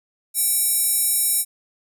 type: tone with high-pass filter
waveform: square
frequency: 773 Hz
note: G5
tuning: 24 cents flat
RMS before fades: -20 dBFS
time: 0.34-1.45 s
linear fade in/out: 50 ms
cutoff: 9600 Hz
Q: 2.3
effects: none